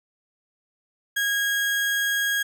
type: tone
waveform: 35% pulse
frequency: 1640 Hz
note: G#6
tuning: 22 cents flat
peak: -20 dBFS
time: 1.16-2.43 s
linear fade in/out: 10 ms
effects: none